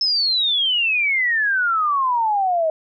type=exponential sweep; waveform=sine; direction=down; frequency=5274 to 622.3 Hz; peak=-16 dBFS; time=0.01-2.7 s; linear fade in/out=2 ms; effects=none